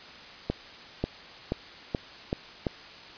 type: accelerating click train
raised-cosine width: 2 ms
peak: -13 dBFS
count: 6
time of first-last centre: 0.5-2.668 s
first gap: 540 ms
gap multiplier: 0.89
effects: white hiss -46 dBFS RMS until 3.17 s + resampled to 11025 Hz